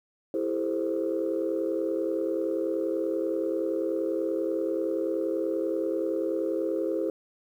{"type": "chord", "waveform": "sine", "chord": "A minor seventh", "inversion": "second", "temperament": "equal with one note detuned", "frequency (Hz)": [329.6, 400, 440, 523.3], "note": ["E4", "G4", "A4", "C5"], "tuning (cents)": [0, 35, 0, 0], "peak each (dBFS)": [-29, -31, -33, -30], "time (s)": [0.34, 7.1], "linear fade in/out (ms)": 2, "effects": ["tanh soft clip ceiling -18 dBFS", "10-bit"]}